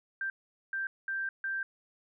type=tone bursts at uneven times; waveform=sine; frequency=1574 Hz; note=G6; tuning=7 cents sharp; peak=-31 dBFS; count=4; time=0.21-0.3 / 0.73-0.87 / 1.08-1.29 / 1.44-1.63 s; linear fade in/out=2 ms; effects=none